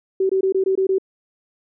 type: tone bursts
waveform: sine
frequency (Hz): 382.1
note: G4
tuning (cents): -44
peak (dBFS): -15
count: 7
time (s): 0.2-0.984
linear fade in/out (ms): 5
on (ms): 94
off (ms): 21
effects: none